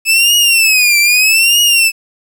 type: tone with vibrato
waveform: sawtooth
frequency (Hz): 2600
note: E7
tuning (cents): -24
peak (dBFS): -4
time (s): 0.05-1.92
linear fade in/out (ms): 50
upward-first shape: triangle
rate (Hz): 0.8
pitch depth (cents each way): 190
effects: 7-bit